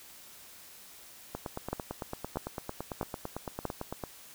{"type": "two click trains", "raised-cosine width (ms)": 1, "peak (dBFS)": [-17, -21], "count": [4, 25], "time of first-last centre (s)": [[1.73, 3.653], [1.35, 4.038]], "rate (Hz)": [1.56, 8.93], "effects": ["white hiss -52 dBFS RMS until 4.34 s"]}